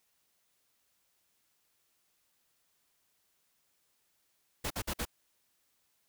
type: noise bursts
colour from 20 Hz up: pink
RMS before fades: -35 dBFS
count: 4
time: 4.64-5.053 s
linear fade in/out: 10 ms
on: 65 ms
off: 51 ms
effects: white hiss -75 dBFS RMS until 6.08 s